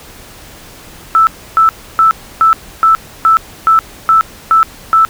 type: tone bursts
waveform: sine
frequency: 1318.5 Hz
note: E6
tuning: in tune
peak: -4 dBFS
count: 10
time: 1.15-5.05 s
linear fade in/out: 0 ms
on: 120 ms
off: 300 ms
effects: pink hiss -35 dBFS RMS until 5.09 s